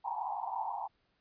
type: band-pass noise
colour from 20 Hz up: white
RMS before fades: -37 dBFS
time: 0.04-0.88 s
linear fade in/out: 20 ms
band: 740 to 980 Hz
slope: 96 dB/octave
effects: pink hiss -75 dBFS RMS until 1.2 s + resampled to 11025 Hz